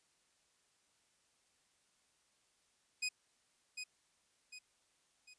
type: tone with echo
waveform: 20% pulse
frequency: 2500 Hz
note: D#7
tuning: 8 cents sharp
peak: -30 dBFS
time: 3.02-3.09 s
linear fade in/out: 10 ms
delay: 750 ms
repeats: 3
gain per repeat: -7 dB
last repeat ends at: 5.34 s
effects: white hiss -75 dBFS RMS until 5.38 s + resampled to 22050 Hz